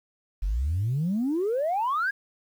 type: exponential sweep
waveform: sine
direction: up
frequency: 43.31 to 1674 Hz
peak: -22 dBFS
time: 0.42-2.11 s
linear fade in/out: 10 ms
effects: tanh soft clip ceiling -20 dBFS + 9-bit